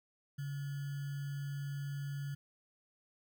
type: tone with sample-and-hold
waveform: sine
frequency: 141 Hz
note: C#3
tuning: 30 cents sharp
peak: -37 dBFS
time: 0.38-2.35 s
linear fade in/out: 10 ms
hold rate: 1575 Hz
effects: none